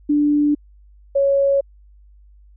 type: tone pair in turn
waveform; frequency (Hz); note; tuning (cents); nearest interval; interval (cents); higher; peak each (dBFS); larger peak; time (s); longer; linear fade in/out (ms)
sine; 293.8 / 554.6; D4 / C#5; +1 / +1; major seventh; 1100; second; -13; neither; 0.09-0.55 / 1.15-1.61; neither; 10
effects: added 50 Hz sine -45 dBFS peak until 2.56 s